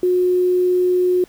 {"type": "tone with quantisation", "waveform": "sine", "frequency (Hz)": 362.1, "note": "F#4", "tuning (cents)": -37, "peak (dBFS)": -13, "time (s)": [0.03, 1.24], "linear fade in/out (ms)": 2, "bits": 7, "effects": ["pink hiss -51 dBFS RMS until 1.28 s"]}